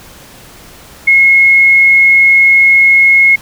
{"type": "tone", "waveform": "sine", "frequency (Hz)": 2167, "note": "C#7", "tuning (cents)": -40, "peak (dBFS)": -3, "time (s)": [1.07, 3.36], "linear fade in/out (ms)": 10, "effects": ["pink hiss -36 dBFS RMS until 3.41 s"]}